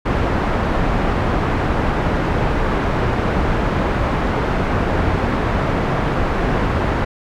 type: low-pass noise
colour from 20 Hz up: pink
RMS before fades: -18 dBFS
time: 0.05-7.05 s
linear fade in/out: 10 ms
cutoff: 1500 Hz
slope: 12 dB/octave
effects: none